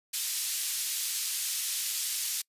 white band-pass noise, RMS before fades -32 dBFS, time 0.13-2.42 s, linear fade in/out 10 ms, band 3200 to 13000 Hz, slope 12 dB/octave, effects noise-tail reverb RT60 0.1 s tail -26 dB re dry + resampled to 32000 Hz

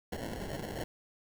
white noise with sample-and-hold, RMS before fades -39 dBFS, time 0.12-0.84 s, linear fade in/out 5 ms, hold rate 1225 Hz, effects none

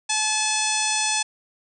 harmonic tone, 862 Hz, A5, 36 cents flat, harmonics 1 / 2 / 3 / 4 / 5 / 6 / 7 / 8 / 9 / 10, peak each -28 / -33 / -28 / -30 / -32 / -31 / -28 / -33 / -33 / -28 dBFS, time 0.09-1.23 s, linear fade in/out 10 ms, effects none

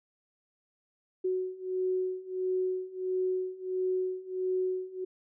sine beating tone pair, 370 / 371.5 Hz, F#4 / F#4, 0 / +7 cents, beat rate 1.5 Hz, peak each -33 / -31 dBFS, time 1.24-5.05 s, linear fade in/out 10 ms, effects none

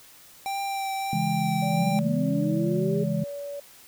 square tone with vibrato, 784 Hz, G5, in tune, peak -28 dBFS, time 0.46-1.99 s, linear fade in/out 0 ms, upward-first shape triangle, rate 1.6 Hz, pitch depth 19 cents each way
sine chord, C# minor, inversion none, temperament just, 138.59 / 166.31 / 207.9 Hz, C#3 / E3 / G#3, 0 / +16 / +2 cents, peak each -30 / -27 / -28 dBFS, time 1.13-3.24 s, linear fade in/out 2 ms
sine tone with pitch glide, 578 to 570.7 Hz, D5 to D5, -28 to -50 cents, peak -32 dBFS, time 1.62-3.6 s, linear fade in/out 5 ms, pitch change -22 cents, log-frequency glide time 1.86-2.8 s
sine linear sweep, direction up, 158.7 to 415.3 Hz, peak -26 dBFS, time 1.72-3.04 s, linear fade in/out 10 ms
effects white hiss -51 dBFS RMS until 3.87 s

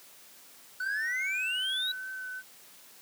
triangle exponential sweep, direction up, 1480 to 3951 Hz, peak -28 dBFS, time 0.8-1.92 s, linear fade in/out 5 ms
sine tone with vibrato, 1521 Hz, F#6, 47 cents sharp, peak -36 dBFS, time 0.8-2.43 s, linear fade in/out 50 ms, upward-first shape triangle, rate 2.5 Hz, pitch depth 19 cents each way
effects white hiss -54 dBFS RMS until 3.01 s + high-pass 150 Hz 12 dB/octave

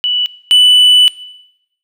sine / triangle tone pair in turn, 2960 / 2981 Hz, F#7 / F#7, 0 / +12 cents, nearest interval unison, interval 12 cents, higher second, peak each -11 / -3 dBFS, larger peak second, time 0.04-0.26 / 0.51-1.08 s, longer second, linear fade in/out 0 ms, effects noise-tail reverb RT60 0.9 s tail -20 dB re dry

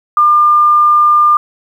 sine tone, 1200 Hz, D6, 37 cents sharp, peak -5 dBFS, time 0.17-1.37 s, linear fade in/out 2 ms, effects 7-bit

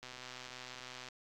click train, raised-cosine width 0.2 ms, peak -30 dBFS, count 134, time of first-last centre 0.03-1.086 s, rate 126 Hz, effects AAC 48 kbps

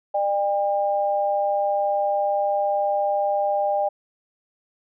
sine tone pair together, 601 / 802.2 Hz, D5 / G5, +40 / +40 cents, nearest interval perfect fourth, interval 500 cents, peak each -22 dBFS, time 0.14-3.89 s, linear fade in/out 10 ms, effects none

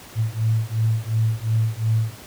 sine beating tone pair, 110 / 112.8 Hz, A2 / A2, 0 / +44 cents, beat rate 2.8 Hz, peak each -21 dBFS, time 0.15-2.16 s, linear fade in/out 50 ms, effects pink hiss -42 dBFS RMS until 2.26 s + high-pass 60 Hz 12 dB/octave

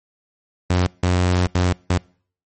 sawtooth tone bursts at uneven times, 90.1 Hz, F#2, 45 cents flat, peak -11 dBFS, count 4, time 0.7-0.87 / 1.03-1.47 / 1.55-1.73 / 1.9-1.98 s, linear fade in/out 5 ms, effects noise-tail reverb RT60 0.5 s tail -26 dB re dry + MP3 32 kbps

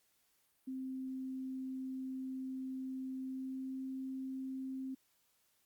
sine tone with pitch glide, 261.6 to 263.7 Hz, C4 to C4, 0 to +14 cents, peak -39 dBFS, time 0.67-4.95 s, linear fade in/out 10 ms, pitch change +14 cents, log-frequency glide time 3.2-3.82 s, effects white hiss -75 dBFS RMS until 5.65 s + Opus 48 kbps

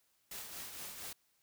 white noise with tremolo, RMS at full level -44 dBFS, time 0.31-1.13 s, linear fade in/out 5 ms, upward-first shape triangle, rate 4.3 Hz, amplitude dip 50%, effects white hiss -75 dBFS RMS until 1.42 s

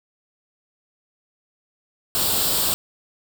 white noise with comb filter, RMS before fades -21 dBFS, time 2.15-2.74 s, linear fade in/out 0 ms, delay 0.24 ms, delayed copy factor +0.65, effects none

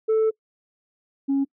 sine tone pair in turn, 440 / 275.3 Hz, A4 / C#4, 0 / -12 cents, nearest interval minor sixth, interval 812 cents, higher first, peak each -14 / -17 dBFS, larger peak first, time 0.08-0.31 / 1.28-1.45 s, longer first, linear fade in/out 20 ms, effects noise-tail reverb RT60 0.1 s tail -25 dB re dry + tanh soft clip ceiling -16 dBFS

